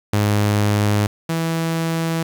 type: tone pair in turn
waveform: sawtooth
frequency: 103.83 / 164.15 Hz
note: G#2 / E3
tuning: 0 / -7 cents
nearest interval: minor sixth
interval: 793 cents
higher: second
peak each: -11 / -15 dBFS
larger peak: first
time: 0.13-1.07 / 1.29-2.23 s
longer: neither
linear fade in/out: 5 ms
effects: 8-bit